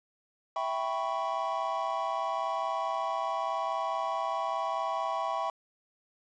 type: chord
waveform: triangle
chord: C# half-diminished seventh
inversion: first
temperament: equal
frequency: 659.3 / 784 / 987.8 / 1108.7 Hz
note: E5 / G5 / B5 / C#6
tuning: 0 / 0 / 0 / 0 cents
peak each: -33 dBFS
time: 0.56-5.5 s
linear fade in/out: 2 ms
effects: resampled to 16000 Hz + 9-bit